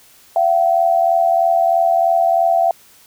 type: tone pair together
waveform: sine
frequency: 678.9 / 762 Hz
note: F5 / G5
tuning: -49 / -49 cents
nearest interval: major second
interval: 200 cents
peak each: -13 / -16 dBFS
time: 0.36-2.71 s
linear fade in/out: 2 ms
effects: white hiss -48 dBFS RMS until 3.06 s